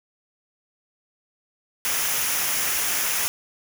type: noise with comb filter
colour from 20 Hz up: white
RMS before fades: -24 dBFS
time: 1.85-3.28 s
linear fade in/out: 0 ms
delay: 0.24 ms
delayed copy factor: -0.5
effects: none